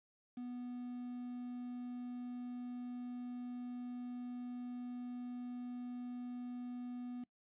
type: tone with quantisation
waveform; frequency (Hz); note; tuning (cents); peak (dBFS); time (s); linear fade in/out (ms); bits
triangle; 245.9; B3; -7; -40; 0.37-7.24; 5; 10
effects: noise-tail reverb RT60 0.1 s tail -22 dB re dry + resampled to 8000 Hz